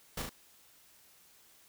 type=noise with echo; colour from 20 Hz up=pink; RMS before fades=-37 dBFS; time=0.17-0.22 s; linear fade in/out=5 ms; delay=37 ms; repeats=2; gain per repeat=-3 dB; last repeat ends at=0.294 s; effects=white hiss -62 dBFS RMS until 1.68 s